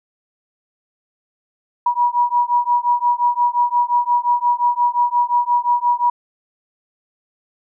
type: beating tone pair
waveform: sine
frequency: 963 / 968.7 Hz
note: B5 / B5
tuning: -44 / -34 cents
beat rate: 5.7 Hz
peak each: -17 dBFS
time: 1.86-6.1 s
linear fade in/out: 5 ms
effects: none